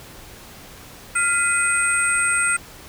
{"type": "tone cluster", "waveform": "sine", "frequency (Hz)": [1399, 2016, 2503, 8480], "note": ["F6", "B6", "D#7", "C9"], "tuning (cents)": [3, 35, 10, 22], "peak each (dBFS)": [-20, -27, -26, -21], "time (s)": [1.15, 2.57], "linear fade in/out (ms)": 10, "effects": ["pink hiss -42 dBFS RMS until 2.88 s"]}